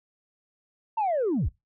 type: linear sweep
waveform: sine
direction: down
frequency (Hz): 919 to 33.64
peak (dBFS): -21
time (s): 0.97-1.49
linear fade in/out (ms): 10
effects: noise-tail reverb RT60 0.2 s tail -24 dB re dry + tanh soft clip ceiling -20 dBFS